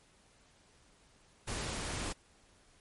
pink noise, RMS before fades -38 dBFS, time 1.47-2.13 s, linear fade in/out 10 ms, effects pink hiss -65 dBFS RMS until 2.8 s + MP3 48 kbps

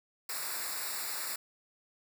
white noise with comb filter, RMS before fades -37 dBFS, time 0.29-1.36 s, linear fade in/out 5 ms, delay 0.32 ms, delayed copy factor -0.95, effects none

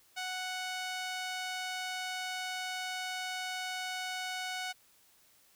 sawtooth tone with band-pass filter, 740 Hz, F#5, in tune, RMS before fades -38 dBFS, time 0.16-4.73 s, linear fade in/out 20 ms, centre 3400 Hz, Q 0.54, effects white hiss -65 dBFS RMS until 5.55 s

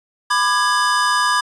square chord, G# diminished, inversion first, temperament just, 996.7 / 1196.1 / 1661.2 Hz, B5 / D6 / G#6, +16 / +31 / 0 cents, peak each -20 dBFS, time 0.3-1.41 s, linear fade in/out 10 ms, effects resampled to 24000 Hz

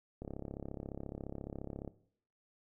click train, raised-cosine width 2 ms, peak -29 dBFS, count 58, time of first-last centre 0.22-1.877 s, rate 34.4 Hz, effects noise-tail reverb RT60 0.6 s tail -17 dB re dry

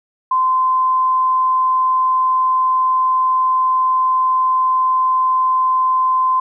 sine tone, 1033 Hz, C6, 22 cents flat, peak -12 dBFS, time 0.31-6.4 s, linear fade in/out 5 ms, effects none

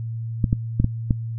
clicks, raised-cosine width 5 ms, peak -6 dBFS, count 5, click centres 0.442 / 0.529 / 0.8 / 0.844 / 1.108 s, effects noise-tail reverb RT60 0.1 s tail -21 dB re dry + added 114 Hz sine -26 dBFS peak until 1.38 s

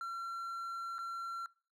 triangle tone with dropouts, 1362 Hz, F6, 44 cents flat, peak -36 dBFS, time 0.01-1.46 s, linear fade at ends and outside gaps 1 ms, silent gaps 0.983-0.989 s, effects noise-tail reverb RT60 0.4 s tail -23 dB re dry

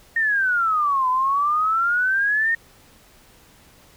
sine exponential two-way sweep, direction down then up, 1855 to 1005 to 1855 Hz, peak -17 dBFS, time 0.16-2.55 s, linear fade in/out 5 ms, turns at 1.09 s, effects pink hiss -52 dBFS RMS until 3.96 s

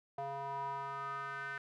square tone with band-pass filter sweep, 138.59 Hz, C#3, in tune, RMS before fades -41 dBFS, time 0.18-1.58 s, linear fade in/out 2 ms, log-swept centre 760 to 1600 Hz, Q 5.8, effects none

